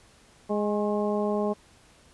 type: harmonic tone with a mistuned harmonic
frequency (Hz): 207.7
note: G#3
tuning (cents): 0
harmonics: 1 / 2 / 3 / 4 / 5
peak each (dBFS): -28 / -28 / -30 / -35 / -37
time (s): 0.49-1.54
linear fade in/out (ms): 20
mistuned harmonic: 5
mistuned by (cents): +54
effects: pink hiss -57 dBFS RMS until 2.13 s + resampled to 24000 Hz